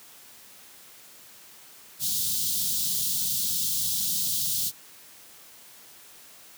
white band-stop noise, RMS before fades -27 dBFS, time 1.99-4.72 s, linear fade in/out 50 ms, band 220 to 3300 Hz, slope 48 dB/octave, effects white hiss -50 dBFS RMS until 6.57 s + high-pass 100 Hz 12 dB/octave

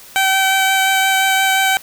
15% pulse tone with vibrato, 769 Hz, G5, 33 cents flat, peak -6 dBFS, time 0.16-1.77 s, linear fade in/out 0 ms, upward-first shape sine, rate 5.7 Hz, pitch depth 9 cents each way, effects white hiss -40 dBFS RMS until 1.82 s

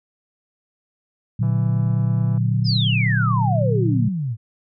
sine chord, Bb augmented, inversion none, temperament just, 116.54 / 145.68 / 182.1 Hz, Bb2 / D3 / F#3, 0 / -14 / -27 cents, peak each -18 / -23 / -24 dBFS, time 1.39-4.09 s, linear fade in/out 10 ms
click train, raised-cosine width 1 ms, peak -27 dBFS, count 158, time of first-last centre 1.43-2.376 s, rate 166 Hz
sine exponential sweep, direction down, 5300 to 105 Hz, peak -21 dBFS, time 2.64-4.37 s, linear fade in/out 50 ms
effects none

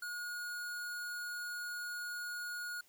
square tone, 1442 Hz, F#6, 45 cents flat, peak -40 dBFS, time 0.02-2.81 s, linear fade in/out 5 ms, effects white hiss -67 dBFS RMS until 2.88 s

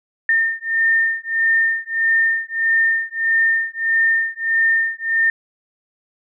sine beating tone pair, 1813 / 1814.6 Hz, A#6 / A#6, -49 / -47 cents, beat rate 1.6 Hz, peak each -18 dBFS, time 0.29-5.3 s, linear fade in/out 2 ms, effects none

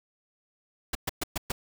pink noise bursts, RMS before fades -29 dBFS, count 5, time 0.93-1.52 s, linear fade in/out 5 ms, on 22 ms, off 120 ms, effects none

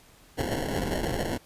violet noise with sample-and-hold, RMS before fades -29 dBFS, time 0.37-1.38 s, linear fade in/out 20 ms, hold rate 1225 Hz, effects pink hiss -56 dBFS RMS until 1.45 s + resampled to 32000 Hz

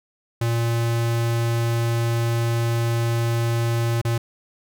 square tone with dropouts, 116.54 Hz, A#2, in tune, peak -20 dBFS, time 0.41-4.18 s, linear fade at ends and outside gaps 5 ms, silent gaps 4.015-4.049 s, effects none

